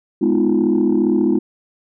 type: chord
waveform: sine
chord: F half-diminished seventh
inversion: first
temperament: just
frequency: 209.5 / 251.4 / 314.3 / 349.2 Hz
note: Ab3 / Cb4 / Eb4 / F4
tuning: +15 / +31 / +18 / 0 cents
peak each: -18 / -18 / -17 / -17 dBFS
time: 0.21-1.39 s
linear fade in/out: 10 ms
effects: tanh soft clip ceiling -7 dBFS